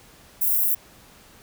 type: high-pass noise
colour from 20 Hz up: white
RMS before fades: -21 dBFS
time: 0.41-0.75 s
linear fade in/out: 10 ms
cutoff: 12000 Hz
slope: 24 dB/octave
effects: pink hiss -51 dBFS RMS until 1.42 s